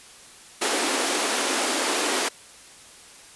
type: high-pass noise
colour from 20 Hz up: pink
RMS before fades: -24 dBFS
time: 0.61-2.29 s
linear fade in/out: 10 ms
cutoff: 260 Hz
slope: 48 dB/octave
effects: white hiss -47 dBFS RMS until 3.35 s + resampled to 24000 Hz